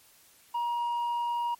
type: tone with tanh clipping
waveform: sine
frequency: 950 Hz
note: A#5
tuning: 33 cents sharp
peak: -28 dBFS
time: 0.54-1.55 s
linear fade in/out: 10 ms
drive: 3 dB
effects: white hiss -59 dBFS RMS until 1.59 s + MP3 64 kbps